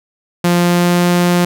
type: tone with pitch glide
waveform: sawtooth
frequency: 174.61 to 176.03 Hz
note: F3 to F3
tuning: 0 to +14 cents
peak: -6 dBFS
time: 0.44-1.45 s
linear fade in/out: 5 ms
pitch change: +14 cents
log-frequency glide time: 0.58-1.09 s
effects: none